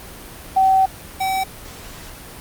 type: tone pair in turn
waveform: sine / square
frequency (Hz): 765 / 765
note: G5 / G5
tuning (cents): -42 / -42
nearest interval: unison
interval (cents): 0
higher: neither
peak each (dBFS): -11 / -19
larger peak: first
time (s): 0.56-0.86 / 1.2-1.44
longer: first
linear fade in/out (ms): 10
effects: pink hiss -37 dBFS RMS until 2.4 s + Opus 32 kbps